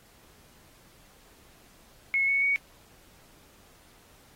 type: tone with pitch steps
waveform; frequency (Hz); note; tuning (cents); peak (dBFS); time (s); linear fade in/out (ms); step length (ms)
sine; 2184 / 2215 / 2238; C#7 / C#7 / C#7; -26 / -2 / +16; -22; 2.14-2.56; 0; 140
effects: pink hiss -58 dBFS RMS until 4.35 s + AAC 48 kbps